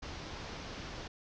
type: low-pass noise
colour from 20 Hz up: pink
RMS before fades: -44 dBFS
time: 0.02-1.08 s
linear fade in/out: 10 ms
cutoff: 6000 Hz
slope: 48 dB/octave
effects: none